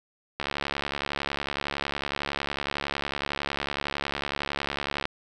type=click train; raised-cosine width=0.3 ms; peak=-12 dBFS; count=331; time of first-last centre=0.4-5.054 s; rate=70.9 Hz; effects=none